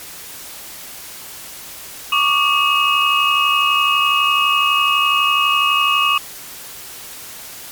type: tone cluster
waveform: sine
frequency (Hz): 1122 / 1194 / 2560 / 2863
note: C#6 / D6 / D#7 / F7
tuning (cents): +21 / +28 / +49 / +42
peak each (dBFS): -18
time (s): 2.12-6.18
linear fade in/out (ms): 5
effects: white hiss -34 dBFS RMS until 7.71 s + MP3 96 kbps